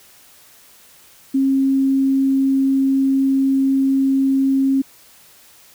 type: tone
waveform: sine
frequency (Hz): 269.6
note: C#4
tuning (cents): -48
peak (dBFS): -13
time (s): 1.34-4.82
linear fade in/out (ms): 10
effects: white hiss -48 dBFS RMS until 5.74 s